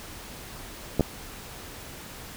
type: clicks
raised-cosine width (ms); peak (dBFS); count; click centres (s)
2; -8; 2; 0.996 / 1.008
effects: pink hiss -42 dBFS RMS until 2.36 s